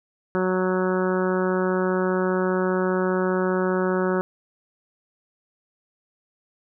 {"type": "harmonic tone", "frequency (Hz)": 185, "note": "F#3", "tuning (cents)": 0, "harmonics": [1, 2, 3, 4, 5, 6, 7, 8, 9], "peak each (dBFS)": [-25, -23, -28, -37, -33, -35, -33, -33, -39], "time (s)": [0.35, 4.21], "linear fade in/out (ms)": 0, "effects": []}